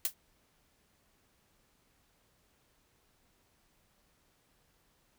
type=noise with exponential decay; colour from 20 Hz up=blue; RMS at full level=-26 dBFS; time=0.05-0.14 s; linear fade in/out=1 ms; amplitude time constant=18 ms; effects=pink hiss -71 dBFS RMS until 5.18 s